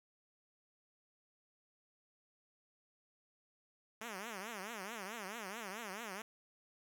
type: tone with vibrato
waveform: 5% pulse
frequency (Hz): 210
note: G#3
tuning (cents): +19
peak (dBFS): -32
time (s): 4.01-6.22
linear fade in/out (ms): 5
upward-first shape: triangle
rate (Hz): 4.6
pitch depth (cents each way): 260
effects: none